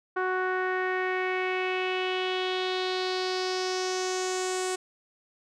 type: tone with low-pass filter sweep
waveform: sawtooth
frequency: 370.4 Hz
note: F#4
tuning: 2 cents sharp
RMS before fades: -29 dBFS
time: 0.16-4.76 s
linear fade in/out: 10 ms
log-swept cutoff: 1400 to 8200 Hz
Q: 3.4
effects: none